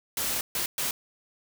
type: noise bursts at uneven times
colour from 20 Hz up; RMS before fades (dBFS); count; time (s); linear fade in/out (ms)
white; -29; 3; 0.17-0.41 / 0.55-0.66 / 0.78-0.91; 2
effects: none